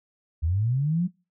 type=linear sweep; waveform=sine; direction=up; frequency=73.8 to 185 Hz; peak=-21 dBFS; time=0.42-1.08 s; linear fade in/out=20 ms; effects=noise-tail reverb RT60 0.3 s tail -24 dB re dry